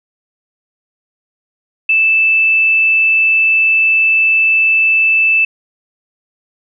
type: tone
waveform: sine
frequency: 2637 Hz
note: E7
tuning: in tune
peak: -8 dBFS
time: 1.89-5.45 s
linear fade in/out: 5 ms
effects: none

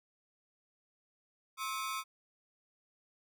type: ring-modulated tone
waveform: sawtooth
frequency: 1182 Hz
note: D6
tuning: 11 cents sharp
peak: -29 dBFS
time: 1.57-2.04 s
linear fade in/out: 50 ms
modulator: 118 Hz
effects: none

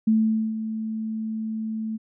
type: tone with ADSR envelope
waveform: sine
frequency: 220 Hz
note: A3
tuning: in tune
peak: -15 dBFS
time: 0.07-1.98 s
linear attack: 8 ms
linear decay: 460 ms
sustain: -11 dB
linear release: 25 ms
effects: none

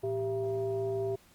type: tone with frequency modulation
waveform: sine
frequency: 392 Hz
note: G4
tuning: in tune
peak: -29 dBFS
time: 0.03-1.16 s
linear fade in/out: 10 ms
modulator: 280 Hz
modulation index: 0.7
effects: pink hiss -61 dBFS RMS until 1.34 s + Opus 32 kbps

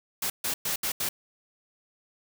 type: noise bursts at uneven times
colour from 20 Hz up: white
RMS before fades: -29 dBFS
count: 5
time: 0.22-0.3 / 0.44-0.54 / 0.65-0.76 / 0.83-0.92 / 1-1.09 s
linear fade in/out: 5 ms
effects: none

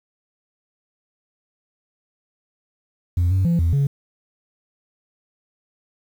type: tone with pitch steps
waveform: sine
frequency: 87.5 / 94.5 / 169.9 / 83.6 / 140.1 Hz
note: F2 / F#2 / F3 / E2 / C#3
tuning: +4 / +37 / -47 / +25 / +19 cents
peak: -13 dBFS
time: 3.17-3.87 s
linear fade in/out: 5 ms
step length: 140 ms
effects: tanh soft clip ceiling -14 dBFS + 8-bit

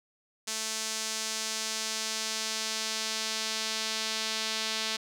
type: tone with band-pass filter sweep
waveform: sawtooth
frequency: 220 Hz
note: A3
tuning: in tune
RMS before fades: -33 dBFS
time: 0.47-4.97 s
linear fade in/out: 10 ms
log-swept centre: 6500 to 4300 Hz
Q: 1.4
effects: none

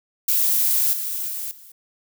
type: noise with level steps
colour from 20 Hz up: violet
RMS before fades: -19 / -27 / -29 / -45 dBFS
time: 0.28-1.72 s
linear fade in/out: 5 ms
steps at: 0.93 / 1.28 / 1.51 s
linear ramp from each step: 2 ms
effects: none

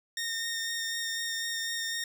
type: tone with vibrato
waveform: 15% pulse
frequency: 1837 Hz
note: A#6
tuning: 26 cents flat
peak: -25 dBFS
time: 0.17-2.04 s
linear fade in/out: 2 ms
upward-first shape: sine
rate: 4 Hz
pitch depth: 12 cents each way
effects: none

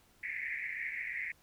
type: band-pass noise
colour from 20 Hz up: white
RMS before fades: -39 dBFS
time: 0.23-1.32 s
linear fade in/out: 2 ms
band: 1800 to 2300 Hz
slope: 96 dB/octave
effects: pink hiss -66 dBFS RMS until 1.42 s

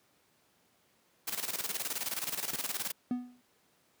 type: noise with tremolo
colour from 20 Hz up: white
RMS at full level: -34 dBFS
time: 1.27-2.92 s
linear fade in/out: 10 ms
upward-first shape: square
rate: 19 Hz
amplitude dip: 70%
type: clicks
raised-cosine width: 2 ms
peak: -30 dBFS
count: 2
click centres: 2.534 / 2.546 s
type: tone with exponential decay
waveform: triangle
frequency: 246.9 Hz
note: B3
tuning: in tune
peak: -24 dBFS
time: 3.11-3.41 s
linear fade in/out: 0 ms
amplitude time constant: 65 ms
effects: pink hiss -69 dBFS RMS until 4 s + high-pass 150 Hz 12 dB/octave

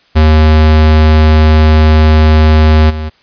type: tone with level steps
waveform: square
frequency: 77.78 Hz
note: D#2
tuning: in tune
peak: -4 / -17 dBFS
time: 0.15-3.1 s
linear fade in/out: 20 ms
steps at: 2.89 s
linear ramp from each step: 20 ms
effects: white hiss -49 dBFS RMS until 3.22 s + resampled to 11025 Hz

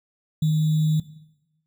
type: tone with sample-and-hold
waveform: sine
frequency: 155.56 Hz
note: D#3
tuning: in tune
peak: -17 dBFS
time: 0.42-1 s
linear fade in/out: 5 ms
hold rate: 3675 Hz
effects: noise-tail reverb RT60 0.9 s tail -17 dB re dry

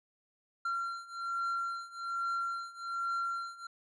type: beating tone pair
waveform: triangle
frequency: 1372 / 1373.2 Hz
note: F6 / F6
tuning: -31 / -30 cents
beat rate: 1.2 Hz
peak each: -36 / -34 dBFS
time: 0.65-3.67 s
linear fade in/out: 5 ms
effects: resampled to 22050 Hz

